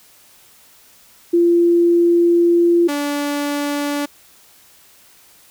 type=tone pair in turn; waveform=sine / sawtooth; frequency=343.5 / 288.8 Hz; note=F4 / D4; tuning=-29 / -29 cents; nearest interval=minor third; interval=300 cents; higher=first; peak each=-10 / -15 dBFS; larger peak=first; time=1.33-2.88 / 2.88-4.06 s; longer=first; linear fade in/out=10 ms; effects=white hiss -49 dBFS RMS until 5.5 s